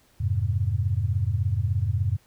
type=chord; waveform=sine; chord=F minor; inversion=none; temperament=equal; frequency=87.31 / 103.83 / 130.81 Hz; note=F2 / Ab2 / C3; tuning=0 / 0 / 0 cents; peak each=-26 / -24 / -30 dBFS; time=0.2-2.17 s; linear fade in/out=10 ms; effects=pink hiss -61 dBFS RMS until 2.26 s